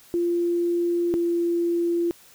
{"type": "tone pair in turn", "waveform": "sine", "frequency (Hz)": [345.4, 342.4], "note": ["F4", "F4"], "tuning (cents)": [-19, -34], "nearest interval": "unison", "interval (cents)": 15, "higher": "first", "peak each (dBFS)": -20, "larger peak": "neither", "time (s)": [[0.14, 1.14], [1.14, 2.11]], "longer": "first", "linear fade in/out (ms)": 0, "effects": ["white hiss -52 dBFS RMS until 2.34 s"]}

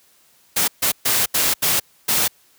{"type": "noise bursts at uneven times", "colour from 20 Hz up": "white", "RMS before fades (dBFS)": -18, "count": 6, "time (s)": [[0.56, 0.68], [0.82, 0.92], [1.05, 1.26], [1.34, 1.54], [1.62, 1.8], [2.08, 2.28]], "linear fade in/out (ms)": 10, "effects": ["white hiss -56 dBFS RMS until 2.58 s", "high-pass 60 Hz 12 dB/octave"]}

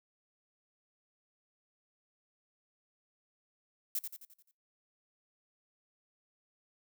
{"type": "noise with echo", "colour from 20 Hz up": "violet", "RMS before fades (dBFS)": -34, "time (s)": [3.95, 3.99], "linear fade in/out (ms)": 2, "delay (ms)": 87, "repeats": 6, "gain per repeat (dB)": -6, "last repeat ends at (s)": 4.512, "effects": ["noise-tail reverb RT60 0.3 s tail -23 dB re dry"]}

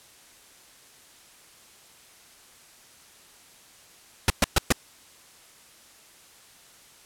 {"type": "noise bursts", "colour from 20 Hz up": "pink", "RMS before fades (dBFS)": -18, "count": 4, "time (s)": [4.28, 4.724], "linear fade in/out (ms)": 2, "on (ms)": 21, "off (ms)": 120, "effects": ["white hiss -53 dBFS RMS until 7.05 s", "low-pass 11000 Hz 12 dB/octave"]}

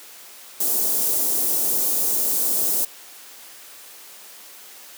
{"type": "band-stop noise", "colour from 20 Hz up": "white", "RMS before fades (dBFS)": -21, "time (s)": [0.6, 2.85], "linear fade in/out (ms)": 5, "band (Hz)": [470, 8600], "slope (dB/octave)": 12, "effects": ["white hiss -43 dBFS RMS until 4.97 s", "high-pass 300 Hz 12 dB/octave"]}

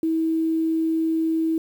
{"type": "tone with quantisation", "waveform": "sine", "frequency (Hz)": 323.1, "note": "E4", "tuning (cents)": -35, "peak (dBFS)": -19, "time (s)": [0.03, 1.58], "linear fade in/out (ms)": 2, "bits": 8, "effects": []}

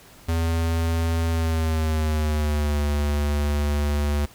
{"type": "tone with pitch glide", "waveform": "square", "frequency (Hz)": [82.6, 73.16], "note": ["E2", "D2"], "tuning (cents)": [4, -6], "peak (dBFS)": -21, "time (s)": [0.28, 4.26], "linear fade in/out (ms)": 10, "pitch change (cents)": -210, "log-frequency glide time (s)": [1.29, 2.81], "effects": ["pink hiss -49 dBFS RMS until 4.34 s"]}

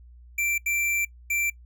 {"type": "tone bursts at uneven times", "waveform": "square", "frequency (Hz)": 2349, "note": "D7", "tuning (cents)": 0, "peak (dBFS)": -24, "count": 3, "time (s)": [[0.38, 0.58], [0.66, 1.05], [1.3, 1.5]], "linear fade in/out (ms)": 5, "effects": ["noise-tail reverb RT60 0.1 s tail -23 dB re dry", "added 60 Hz sine -46 dBFS peak until 1.65 s"]}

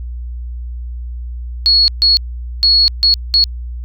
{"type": "tone bursts at uneven times", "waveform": "sine", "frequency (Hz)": 4348, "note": "C#8", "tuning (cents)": -34, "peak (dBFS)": -7, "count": 5, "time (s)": [[1.66, 1.88], [2.02, 2.17], [2.63, 2.88], [3.03, 3.14], [3.34, 3.44]], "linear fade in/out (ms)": 0, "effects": ["added 60 Hz sine -22 dBFS peak until 3.84 s"]}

